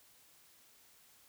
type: silence
effects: white hiss -64 dBFS RMS until 1.28 s